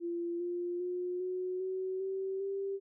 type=tone with pitch steps; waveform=sine; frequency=343.1 / 350.9 / 358.9 / 367.1 / 375.5 / 384 / 392.8 Hz; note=F4 / F4 / F4 / F#4 / F#4 / G4 / G4; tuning=-31 / +8 / +47 / -14 / +26 / -36 / +4 cents; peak=-33 dBFS; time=0-2.8 s; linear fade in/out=50 ms; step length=400 ms; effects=none